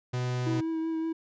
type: tone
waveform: 45% pulse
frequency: 124.7 Hz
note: B2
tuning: 17 cents sharp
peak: -28 dBFS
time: 0.13-0.61 s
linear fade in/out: 10 ms
type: tone with vibrato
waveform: triangle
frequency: 323.5 Hz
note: E4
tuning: 32 cents flat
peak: -26 dBFS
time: 0.46-1.13 s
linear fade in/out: 10 ms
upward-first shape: triangle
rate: 5.3 Hz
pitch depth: 19 cents each way
effects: resampled to 16000 Hz